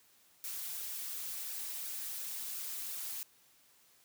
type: noise with flanger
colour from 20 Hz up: blue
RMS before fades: -41 dBFS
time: 0.44-3.23 s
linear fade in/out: 0 ms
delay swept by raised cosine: 0.94 to 6.74 ms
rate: 2.8 Hz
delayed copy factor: -0.65
effects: white hiss -66 dBFS RMS until 4.04 s + high-pass 60 Hz 12 dB/octave